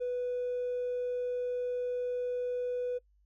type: tone with hard clipping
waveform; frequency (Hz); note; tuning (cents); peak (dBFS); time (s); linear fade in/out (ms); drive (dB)
sine; 493.9; B4; 0; -31; 0-2.99; 20; 1
effects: noise-tail reverb RT60 0.1 s tail -24 dB re dry + added 50 Hz sine -64 dBFS peak until 3.25 s